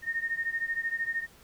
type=beating tone pair; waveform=sine; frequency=1835 / 1848 Hz; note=A#6 / A#6; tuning=-28 / -16 cents; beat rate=13 Hz; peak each=-31 / -33 dBFS; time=0.02-1.27 s; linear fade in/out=50 ms; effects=pink hiss -57 dBFS RMS until 1.43 s